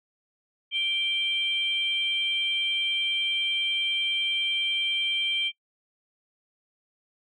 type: tone pair together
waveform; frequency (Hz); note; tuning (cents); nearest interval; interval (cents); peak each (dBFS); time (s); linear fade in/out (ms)
sine; 2349 / 3155; D7 / G7; 0 / +10; perfect fourth; 510; -29 / -24; 0.71-5.52; 50
effects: noise-tail reverb RT60 0.1 s tail -24 dB re dry + tanh soft clip ceiling -16 dBFS